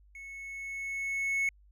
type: tone with level ramp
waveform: triangle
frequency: 2200 Hz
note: C#7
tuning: 14 cents flat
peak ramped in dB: -42 to -24 dBFS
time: 0.15-1.49 s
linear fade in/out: 2 ms
effects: added 50 Hz sine -57 dBFS peak until 1.71 s